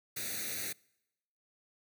white noise with comb filter, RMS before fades -38 dBFS, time 0.16-0.73 s, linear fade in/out 10 ms, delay 0.48 ms, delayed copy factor +0.9, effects noise-tail reverb RT60 0.9 s tail -26 dB re dry + high-pass 100 Hz 12 dB/octave

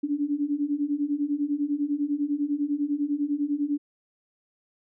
sine beating tone pair, 283.6 / 293.6 Hz, C#4 / D4, +40 / 0 cents, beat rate 10 Hz, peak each -28 / -26 dBFS, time 0.03-3.78 s, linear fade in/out 10 ms, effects none

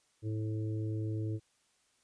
harmonic tone, 108.5 Hz, A2, 24 cents flat, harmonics 1 / 3 / 4 / 5, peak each -33 / -40 / -46 / -54 dBFS, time 0.22-1.4 s, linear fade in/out 50 ms, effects white hiss -72 dBFS RMS until 2.03 s + resampled to 22050 Hz

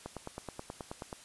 click train, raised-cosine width 1 ms, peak -25 dBFS, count 11, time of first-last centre 0.06-1.128 s, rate 9.36 Hz, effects white hiss -54 dBFS RMS until 1.24 s + resampled to 24000 Hz

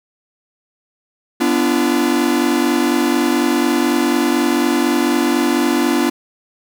45% pulse tone cluster, 247.5 / 291.6 / 341.5 Hz, B3 / D4 / F4, +4 / -12 / -39 cents, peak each -18 dBFS, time 1.4-6.1 s, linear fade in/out 10 ms, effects none

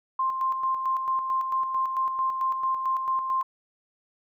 sine tone with tremolo, 1052 Hz, C6, 9 cents sharp, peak -22 dBFS, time 0.19-3.43 s, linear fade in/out 5 ms, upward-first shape square, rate 4.5 Hz, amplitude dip 45%, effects none

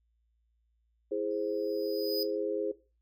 sine chord, E augmented, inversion none, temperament equal, 329.6 / 415.3 / 523.3 Hz, E4 / G#4 / B#4, 0 / 0 / 0 cents, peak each -36 / -32 / -35 dBFS, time 1.11-2.72 s, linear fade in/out 10 ms
square tone with exponential growth, 4981 Hz, D#8, 1 cent sharp, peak -29 dBFS, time 1.31-2.23 s, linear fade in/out 1 ms, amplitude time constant 200 ms
effects noise-tail reverb RT60 0.3 s tail -17 dB re dry + added 57 Hz sine -70 dBFS peak until 3.01 s

